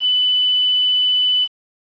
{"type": "tone with quantisation", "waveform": "sine", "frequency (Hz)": 2995, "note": "F#7", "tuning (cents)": 20, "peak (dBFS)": -13, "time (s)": [0, 1.48], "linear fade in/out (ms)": 50, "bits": 6, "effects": ["resampled to 11025 Hz"]}